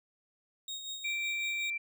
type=tone with tremolo; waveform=30% pulse; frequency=3738 Hz; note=A#7; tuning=4 cents sharp; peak=-34 dBFS; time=0.68-1.7 s; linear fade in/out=2 ms; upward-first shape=sine; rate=5.4 Hz; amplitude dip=50%
type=tone; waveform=sine; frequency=2349 Hz; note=D7; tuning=in tune; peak=-32 dBFS; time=1.04-1.78 s; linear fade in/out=10 ms
effects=none